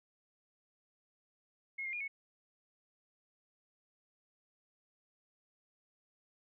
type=tone with pitch steps; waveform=sine; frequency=2162 / 2114 / 2426 / 2205 Hz; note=C#7 / C7 / D#7 / C#7; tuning=-44 / +17 / -44 / -10 cents; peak=-37 dBFS; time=1.78-2.08 s; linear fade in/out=10 ms; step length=75 ms; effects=none